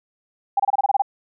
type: tone bursts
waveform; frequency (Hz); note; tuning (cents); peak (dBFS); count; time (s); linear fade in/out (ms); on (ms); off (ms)
sine; 798; G5; +31; -14; 9; 0.57-1.021; 5; 27; 26
effects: none